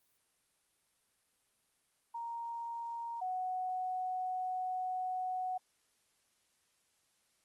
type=tone pair in turn; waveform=sine; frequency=932.3 / 740 Hz; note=A#5 / F#5; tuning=0 / 0 cents; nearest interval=major third; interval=400 cents; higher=first; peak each=-38 / -34 dBFS; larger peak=second; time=2.14-3.21 / 3.21-5.58 s; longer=second; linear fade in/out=10 ms; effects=white hiss -75 dBFS RMS until 7.44 s + Opus 32 kbps